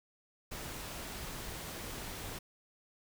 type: noise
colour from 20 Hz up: pink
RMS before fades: -43 dBFS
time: 0.51-2.39 s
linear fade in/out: 10 ms
effects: none